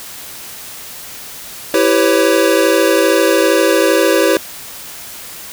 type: chord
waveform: square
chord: C# half-diminished seventh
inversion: first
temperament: equal with one note detuned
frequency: 329.6 / 392 / 501.6 / 554.4 Hz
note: E4 / G4 / B4 / C#5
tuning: 0 / 0 / +27 / 0 cents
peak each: -16 dBFS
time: 1.74-4.37 s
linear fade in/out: 2 ms
effects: white hiss -31 dBFS RMS until 5.52 s